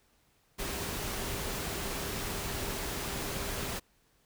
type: tone in noise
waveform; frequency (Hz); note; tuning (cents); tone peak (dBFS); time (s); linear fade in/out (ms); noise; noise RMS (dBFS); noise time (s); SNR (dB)
sine; 400; G4; +35; -46; 0.58-3.8; 20; pink; -36; 0.58-3.8; -13
effects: pink hiss -69 dBFS RMS until 4.25 s